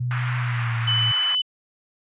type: tone with pitch glide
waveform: sine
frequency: 123.47 to 115.87 Hz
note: B2 to A#2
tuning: 0 to -10 cents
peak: -22 dBFS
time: 0-1.12 s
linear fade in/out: 10 ms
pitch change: -110 cents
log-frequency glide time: 0.38-0.76 s
type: band-pass noise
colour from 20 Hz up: pink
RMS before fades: -32 dBFS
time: 0.11-1.35 s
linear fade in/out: 0 ms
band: 1100 to 2400 Hz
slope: 24 dB/octave
type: tone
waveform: sine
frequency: 3005 Hz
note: F#7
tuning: 26 cents sharp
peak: -19 dBFS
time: 0.87-1.42 s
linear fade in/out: 10 ms
effects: resampled to 8000 Hz